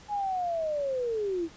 sine linear sweep, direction down, 843 to 317.6 Hz, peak -27 dBFS, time 0.08-1.49 s, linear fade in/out 50 ms, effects pink hiss -52 dBFS RMS until 1.56 s + resampled to 16000 Hz

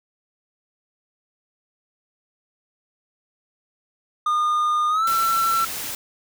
triangle tone with pitch glide, 1218 to 1343.7 Hz, D#6 to E6, -37 to +33 cents, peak -16 dBFS, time 4.26-5.65 s, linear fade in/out 5 ms, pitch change +170 cents, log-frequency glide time 4.89-5.06 s
white noise, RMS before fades -30 dBFS, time 5.07-5.95 s, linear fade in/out 2 ms
effects none

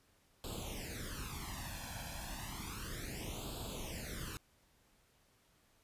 pink noise with flanger, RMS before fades -44 dBFS, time 0.44-4.37 s, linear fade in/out 0 ms, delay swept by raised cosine 0.25 to 1.23 ms, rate 0.32 Hz, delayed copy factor +0.9, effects pink hiss -71 dBFS RMS until 5.83 s + resampled to 32000 Hz

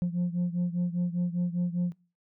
sine beating tone pair, 174.61 / 179.61 Hz, F3 / F3, 0 / +49 cents, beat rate 5 Hz, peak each -26 / -28 dBFS, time 0.02-1.92 s, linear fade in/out 0 ms, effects noise-tail reverb RT60 0.4 s tail -25 dB re dry + tanh soft clip ceiling -23 dBFS

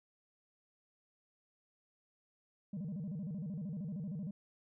sine tone with vibrato, 176.3 Hz, F3, 17 cents sharp, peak -36 dBFS, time 2.73-4.31 s, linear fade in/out 5 ms, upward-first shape square, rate 13 Hz, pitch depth 230 cents each way, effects tanh soft clip ceiling -37 dBFS

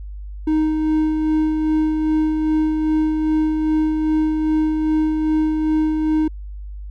triangle tone with tremolo, 311.1 Hz, D#4, in tune, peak -12 dBFS, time 0.47-6.28 s, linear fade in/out 5 ms, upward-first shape sine, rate 2.5 Hz, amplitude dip 35%, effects added 50 Hz sine -29 dBFS peak until 6.9 s

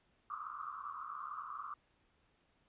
pink band-pass noise, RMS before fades -45 dBFS, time 0.3-1.74 s, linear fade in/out 2 ms, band 1100 to 1300 Hz, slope 96 dB/octave, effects pink hiss -74 dBFS RMS until 2.68 s + resampled to 8000 Hz

